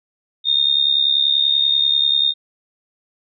sine tone with amplitude modulation, 3671 Hz, A#7, 27 cents flat, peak -10 dBFS, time 0.44-2.34 s, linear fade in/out 50 ms, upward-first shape sine, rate 70.3 Hz, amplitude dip 75%, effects none

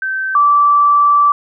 sine tone pair in turn, 1547 / 1162.2 Hz, G6 / D6, -23 / -18 cents, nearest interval perfect fourth, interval 495 cents, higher first, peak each -16 / -7 dBFS, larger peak second, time 0.02-0.35 / 0.35-1.32 s, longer second, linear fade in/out 2 ms, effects none

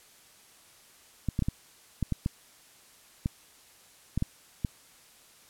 clicks, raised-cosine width 5 ms, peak -15 dBFS, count 11, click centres 1.287 / 1.391 / 1.423 / 1.485 / 2.027 / 2.123 / 2.261 / 3.259 / 4.176 / 4.224 / 4.648 s, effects white hiss -57 dBFS RMS until 5.49 s + low-pass 12000 Hz 12 dB/octave

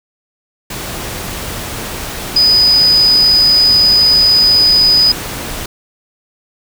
sine tone in noise, 4978 Hz, D#8, in tune, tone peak -6 dBFS, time 2.36-5.12 s, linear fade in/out 5 ms, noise pink, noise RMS -23 dBFS, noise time 0.7-5.66 s, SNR +14 dB, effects none

